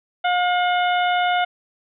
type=harmonic tone with a mistuned harmonic; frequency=715 Hz; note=F5; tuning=41 cents sharp; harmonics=1 / 2 / 3 / 4 / 5; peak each=-18 / -24 / -28 / -30 / -32 dBFS; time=0.24-1.45 s; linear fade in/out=10 ms; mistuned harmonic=4; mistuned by=+59 cents; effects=none